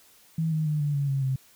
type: tone with pitch steps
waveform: sine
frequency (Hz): 161.7 / 156.37 / 151.22 / 146.24 / 141.42 / 136.76 / 132.25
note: E3 / D#3 / D#3 / D3 / C#3 / C#3 / C3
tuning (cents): -33 / +9 / -49 / -7 / +35 / -23 / +19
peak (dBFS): -23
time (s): 0.38-1.36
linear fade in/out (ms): 5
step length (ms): 140
effects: white hiss -57 dBFS RMS until 1.55 s